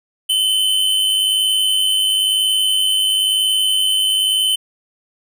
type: tone pair together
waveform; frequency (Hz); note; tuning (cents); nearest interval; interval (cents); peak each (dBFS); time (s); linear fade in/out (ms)
square; 2960 / 3061; F#7 / G7; 0 / -42; minor second; 58; -23 / -15; 0.29-4.56; 10
effects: none